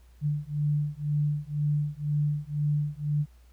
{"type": "beating tone pair", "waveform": "sine", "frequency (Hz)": [146.83, 148.83], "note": ["D3", "D3"], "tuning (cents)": [0, 23], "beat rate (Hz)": 2, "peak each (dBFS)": -28, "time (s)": [0.21, 3.26], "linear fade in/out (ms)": 50, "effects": ["added 60 Hz sine -52 dBFS peak until 3.52 s", "pink hiss -66 dBFS RMS until 3.52 s"]}